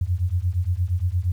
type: beating tone pair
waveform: sine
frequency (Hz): 85.2 / 93.8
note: F2 / F#2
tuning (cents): -42 / +24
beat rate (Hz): 8.6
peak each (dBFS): -23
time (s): 0.01-1.32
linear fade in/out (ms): 5
effects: 9-bit